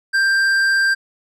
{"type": "tone with tanh clipping", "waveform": "triangle", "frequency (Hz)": 1581, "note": "G6", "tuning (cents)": 14, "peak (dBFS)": -15, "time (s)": [0.13, 0.95], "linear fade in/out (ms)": 20, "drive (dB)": 14, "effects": []}